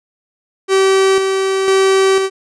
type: tone with tremolo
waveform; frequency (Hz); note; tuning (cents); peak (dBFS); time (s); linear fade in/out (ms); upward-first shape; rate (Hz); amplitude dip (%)
45% pulse; 384.9; G4; -32; -9; 0.68-2.3; 50; square; 1; 40
effects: resampled to 22050 Hz